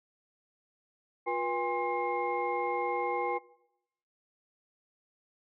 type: tone cluster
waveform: sine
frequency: 356.5 / 484.7 / 812 / 1055 / 2136 Hz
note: F4 / B4 / G#5 / C6 / C7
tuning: +36 / -32 / -39 / +14 / +35 cents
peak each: -36 / -34 / -32 / -36 / -38 dBFS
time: 1.26-3.39 s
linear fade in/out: 20 ms
effects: noise-tail reverb RT60 0.8 s tail -20 dB re dry + tanh soft clip ceiling -18 dBFS